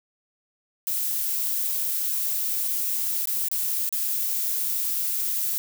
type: noise with dropouts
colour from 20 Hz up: violet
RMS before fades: -26 dBFS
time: 0.87-5.58 s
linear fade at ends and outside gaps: 0 ms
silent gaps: 2.679-2.683 / 3.256-3.273 / 3.485-3.515 / 3.891-3.926 s
effects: none